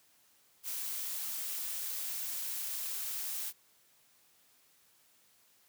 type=noise; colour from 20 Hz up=blue; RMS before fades=-38 dBFS; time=0.63-3.53 s; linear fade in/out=50 ms; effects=white hiss -67 dBFS RMS until 5.68 s + high-pass 80 Hz 12 dB/octave